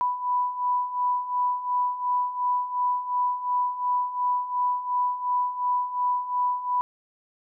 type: beating tone pair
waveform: sine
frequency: 987.8 / 990.6 Hz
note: B5 / B5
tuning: 0 / +5 cents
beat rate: 2.8 Hz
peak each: -29 / -24 dBFS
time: 0.01-6.81 s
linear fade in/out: 0 ms
effects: none